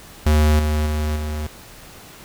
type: tone with level steps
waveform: square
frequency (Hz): 76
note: D#2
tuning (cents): -40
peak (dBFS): -13 / -18 / -20 / -24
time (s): 0.26-1.47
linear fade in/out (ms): 5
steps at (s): 0.59 / 0.86 / 1.16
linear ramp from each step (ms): 2
effects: pink hiss -42 dBFS RMS until 2.24 s